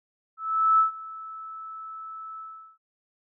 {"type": "tone with ADSR envelope", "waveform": "sine", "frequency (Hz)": 1309, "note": "E6", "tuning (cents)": -13, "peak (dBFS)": -15, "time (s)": [0.37, 2.78], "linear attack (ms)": 420, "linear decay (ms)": 120, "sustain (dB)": -21, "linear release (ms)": 390, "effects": []}